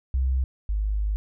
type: tone pair in turn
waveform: sine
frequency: 65 / 51.59 Hz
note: C2 / G#1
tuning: -11 / -11 cents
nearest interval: major third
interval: 400 cents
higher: first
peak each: -20 / -22 dBFS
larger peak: first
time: 0.14-0.44 / 0.69-1.16 s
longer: second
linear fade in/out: 0 ms
effects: none